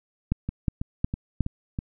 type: two click trains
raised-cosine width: 5 ms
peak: -16 / -10 dBFS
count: 5 / 4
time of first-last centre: 0.49-1.789 / 0.32-1.407 s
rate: 3.08 / 2.76 Hz
effects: none

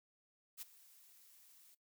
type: noise with ADSR envelope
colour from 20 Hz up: blue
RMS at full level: -45 dBFS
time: 0.57-1.75 s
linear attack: 46 ms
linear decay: 18 ms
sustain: -19 dB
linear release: 12 ms
effects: noise-tail reverb RT60 0.1 s tail -17 dB re dry

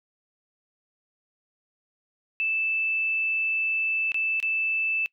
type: tone with dropouts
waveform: sine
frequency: 2637 Hz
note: E7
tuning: in tune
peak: -23 dBFS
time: 2.4-5.06 s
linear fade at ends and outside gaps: 0 ms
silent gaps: 4.119-4.144 / 4.401-4.427 s
effects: noise-tail reverb RT60 0.1 s tail -23 dB re dry

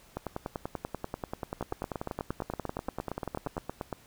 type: two click trains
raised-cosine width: 1 ms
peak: -19 / -19 dBFS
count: 21 / 36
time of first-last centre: 1.61-3.927 / 0.17-3.568 s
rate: 8.63 / 10.3 Hz
effects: pink hiss -58 dBFS RMS until 4.06 s

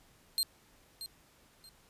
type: tone with echo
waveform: sawtooth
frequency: 4186 Hz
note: C8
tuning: in tune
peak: -25 dBFS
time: 0.38-0.43 s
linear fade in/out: 0 ms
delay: 630 ms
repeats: 2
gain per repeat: -12 dB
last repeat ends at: 1.69 s
effects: pink hiss -64 dBFS RMS until 1.89 s + resampled to 32000 Hz

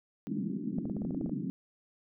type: band-pass noise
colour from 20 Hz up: pink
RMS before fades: -35 dBFS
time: 0.27-1.5 s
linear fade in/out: 0 ms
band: 160 to 310 Hz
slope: 48 dB/octave
type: clicks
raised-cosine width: 2 ms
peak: -27 dBFS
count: 11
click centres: 0.785 / 0.855 / 0.898 / 0.967 / 1.019 / 1.05 / 1.108 / 1.147 / 1.212 / 1.261 / 1.295 s
effects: none

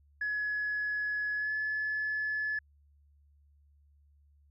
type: tone with pitch glide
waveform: sine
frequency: 1692 to 1719.6 Hz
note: G#6 to A6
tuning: +32 to -40 cents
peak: -29 dBFS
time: 0.21-2.59 s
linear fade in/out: 5 ms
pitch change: +28 cents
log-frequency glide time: 1.36-1.52 s
effects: tanh soft clip ceiling -26 dBFS + added 72 Hz sine -61 dBFS peak until 4.5 s

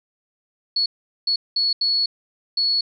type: tone bursts at uneven times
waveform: sine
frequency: 4386 Hz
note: C#8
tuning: 19 cents flat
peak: -17 dBFS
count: 5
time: 0.76-0.86 / 1.27-1.36 / 1.56-1.73 / 1.81-2.06 / 2.57-2.81 s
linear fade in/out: 5 ms
effects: none

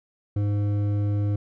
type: tone with hard clipping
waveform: sine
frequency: 102.6 Hz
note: G#2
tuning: 21 cents flat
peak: -23 dBFS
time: 0.36-1.36 s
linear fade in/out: 5 ms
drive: 9 dB
effects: none

